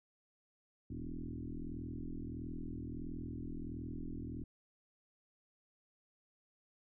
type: tone with frequency modulation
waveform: sine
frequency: 123.47 Hz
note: B2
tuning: in tune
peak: -40 dBFS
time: 0.9-4.44 s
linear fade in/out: 5 ms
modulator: 41.5 Hz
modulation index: 4.7
effects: none